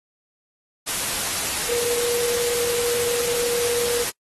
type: tone in noise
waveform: sine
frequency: 478.3 Hz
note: A#4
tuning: 44 cents sharp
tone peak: -22 dBFS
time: 1.68-4.04 s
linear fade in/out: 20 ms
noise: white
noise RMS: -25 dBFS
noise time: 0.86-4.11 s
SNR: 0 dB
effects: noise-tail reverb RT60 0.1 s tail -24 dB re dry + AAC 32 kbps